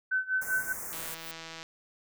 sine tone with tremolo, 1521 Hz, F#6, 47 cents sharp, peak -24 dBFS, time 0.11-0.73 s, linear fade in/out 10 ms, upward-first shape sine, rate 5.1 Hz, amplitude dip 90%
white band-stop noise, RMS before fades -39 dBFS, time 0.41-1.15 s, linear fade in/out 10 ms, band 2000 to 6100 Hz, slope 48 dB/octave
click train, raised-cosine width 0.2 ms, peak -25 dBFS, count 115, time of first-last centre 0.93-1.629 s, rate 163 Hz
violet noise with exponential growth, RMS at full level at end -40 dBFS, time 0.95-1.31 s, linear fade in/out 0 ms, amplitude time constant 78 ms
effects none

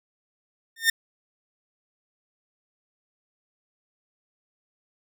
sawtooth tone with exponential growth, 1818 Hz, A#6, 44 cents flat, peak -10 dBFS, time 0.76-0.9 s, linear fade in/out 5 ms, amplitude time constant 29 ms, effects none

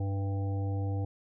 harmonic tone with a mistuned harmonic, 98.6 Hz, G2, 11 cents sharp, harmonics 1 / 3 / 5 / 7 / 8, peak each -29 / -40 / -43 / -50 / -46 dBFS, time 0-1.05 s, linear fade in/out 5 ms, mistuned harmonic 7, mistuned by -29 cents, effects none

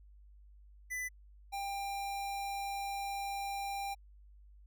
square tone pair in turn, 1998 / 794.8 Hz, B6 / G5, +20 / +24 cents, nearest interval octave + major third, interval 1596 cents, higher first, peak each -37 / -37 dBFS, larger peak neither, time 0.9-1.09 / 1.52-3.95 s, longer second, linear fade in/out 20 ms, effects added 50 Hz sine -55 dBFS peak until 4.66 s

